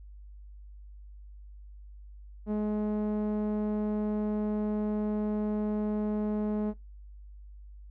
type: tone with low-pass filter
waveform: sawtooth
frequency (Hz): 211.1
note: G#3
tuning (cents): +29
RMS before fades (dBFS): -30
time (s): 2.46-6.74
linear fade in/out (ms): 50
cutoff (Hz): 590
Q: 0.67
effects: noise-tail reverb RT60 0.2 s tail -23 dB re dry + added 50 Hz sine -45 dBFS peak until 7.9 s